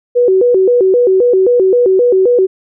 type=tone with vibrato; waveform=sine; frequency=429.3 Hz; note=A4; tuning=43 cents flat; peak=-6 dBFS; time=0.15-2.47 s; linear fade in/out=20 ms; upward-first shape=square; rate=3.8 Hz; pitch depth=220 cents each way; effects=none